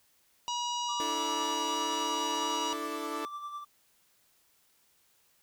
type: harmonic tone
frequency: 964 Hz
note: B5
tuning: 42 cents flat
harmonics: 1 / 3 / 4 / 5 / 6 / 7 / 8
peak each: -33 / -37 / -42 / -46 / -41 / -49 / -53 dBFS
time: 0.48-2.73 s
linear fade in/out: 0 ms
type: tone with tremolo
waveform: triangle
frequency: 1172 Hz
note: D6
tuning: 4 cents flat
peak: -34 dBFS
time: 0.88-3.65 s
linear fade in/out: 20 ms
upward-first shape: sine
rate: 9.8 Hz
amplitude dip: 50%
type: chord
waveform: sawtooth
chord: D suspended second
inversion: none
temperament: equal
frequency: 293.7 / 329.6 / 440 Hz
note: D4 / E4 / A4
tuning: 0 / 0 / 0 cents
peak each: -36 dBFS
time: 1-3.25 s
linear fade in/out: 0 ms
effects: white hiss -68 dBFS RMS until 5.42 s